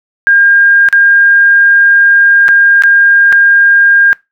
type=tone with dropouts; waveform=sine; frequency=1610 Hz; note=G6; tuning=46 cents sharp; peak=-3 dBFS; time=0.27-4.13 s; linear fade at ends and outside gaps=0 ms; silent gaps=0.887-0.927 / 2.482-2.488 / 2.822-2.836 / 3.324-3.327 s; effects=noise-tail reverb RT60 0.2 s tail -22 dB re dry